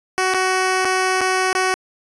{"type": "tone with dropouts", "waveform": "10% pulse", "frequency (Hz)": 373.8, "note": "F#4", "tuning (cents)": 18, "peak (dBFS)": -8, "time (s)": [0.18, 1.74], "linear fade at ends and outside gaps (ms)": 0, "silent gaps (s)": [[0.338, 0.344], [0.847, 0.852], [1.208, 1.213], [1.529, 1.551]], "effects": ["resampled to 22050 Hz"]}